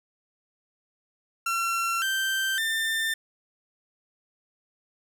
30% pulse tone with pitch steps, 1359 / 1561.1 / 1793.2 Hz, F6 / G6 / A6, -48 / -8 / +32 cents, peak -22 dBFS, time 1.46-3.14 s, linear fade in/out 5 ms, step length 560 ms, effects none

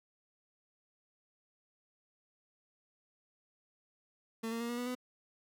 30% pulse tone with pitch steps, 225.5 / 230.2 / 235.1 / 240 / 245.1 / 250.2 Hz, A3 / A#3 / A#3 / B3 / B3 / B3, +43 / -22 / +15 / -49 / -13 / +23 cents, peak -33 dBFS, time 4.43-4.952 s, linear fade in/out 10 ms, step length 87 ms, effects none

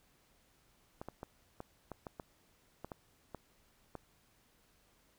clicks, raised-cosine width 1 ms, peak -29 dBFS, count 11, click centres 1.015 / 1.086 / 1.231 / 1.604 / 1.917 / 2.068 / 2.198 / 2.846 / 2.918 / 3.347 / 3.953 s, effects pink hiss -70 dBFS RMS until 5.18 s

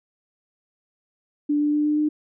sine tone with pitch steps, 293.7 / 295.7 / 297.8 / 299.9 / 302 Hz, D4 / D4 / D4 / D4 / D4, 0 / +12 / +24 / +36 / +48 cents, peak -18 dBFS, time 1.49-2.09 s, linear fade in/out 10 ms, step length 120 ms, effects none

